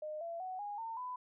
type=tone with pitch steps; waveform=sine; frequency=612 / 675.1 / 744.8 / 821.7 / 906.4 / 1000 Hz; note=D#5 / E5 / F#5 / G#5 / A#5 / B5; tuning=-29 / +41 / +11 / -19 / -49 / +21 cents; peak=-39 dBFS; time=0.02-1.16 s; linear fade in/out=5 ms; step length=190 ms; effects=none